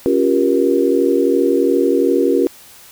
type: chord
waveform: sine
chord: G half-diminished seventh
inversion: second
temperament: equal with one note detuned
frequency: 277.2 / 349.2 / 392 / 474.9 Hz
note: Db4 / F4 / G4 / Bb4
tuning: 0 / 0 / 0 / +32 cents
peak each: -17 dBFS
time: 0.06-2.47 s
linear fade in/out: 0 ms
effects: white hiss -42 dBFS RMS until 2.91 s